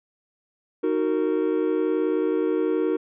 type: chord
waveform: triangle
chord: D# minor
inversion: none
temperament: equal with one note detuned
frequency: 311.1 / 370 / 461.3 Hz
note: D#4 / F#4 / A#4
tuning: 0 / 0 / -18 cents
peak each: -23 / -23 / -23 dBFS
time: 0.83-2.97 s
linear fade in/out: 10 ms
effects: resampled to 8000 Hz